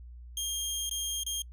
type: tone with dropouts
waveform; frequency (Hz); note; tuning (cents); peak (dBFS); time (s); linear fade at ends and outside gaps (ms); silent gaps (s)
20% pulse; 3219; G7; +45; -26; 0.37-1.42; 2; 0.895-0.911 / 1.235-1.264
effects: noise-tail reverb RT60 0.1 s tail -25 dB re dry + added 60 Hz sine -44 dBFS peak until 1.52 s